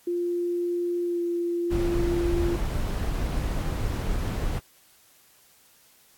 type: tone with pitch glide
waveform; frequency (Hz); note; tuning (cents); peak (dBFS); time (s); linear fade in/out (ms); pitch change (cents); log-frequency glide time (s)
sine; 349.2 to 345; F4 to F4; 0 to -21; -24; 0.07-2.56; 5; -21; 1.04-1.21
type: noise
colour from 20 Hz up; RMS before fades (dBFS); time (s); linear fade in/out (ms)
brown; -27; 1.7-4.6; 20
effects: white hiss -58 dBFS RMS until 6.17 s + AAC 64 kbps